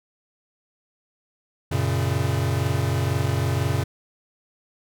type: chord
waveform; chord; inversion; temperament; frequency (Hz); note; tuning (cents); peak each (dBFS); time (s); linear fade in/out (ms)
square; F# major; none; equal; 92.5 / 116.54 / 138.59; F#2 / A#2 / C#3; 0 / 0 / 0; -26; 1.71-3.84; 10
effects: none